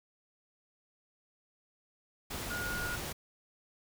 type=tone in noise; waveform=sine; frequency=1435 Hz; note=F6; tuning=47 cents sharp; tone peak=-36 dBFS; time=2.5-2.96 s; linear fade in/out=10 ms; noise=pink; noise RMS=-39 dBFS; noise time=2.3-3.13 s; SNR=0 dB; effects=none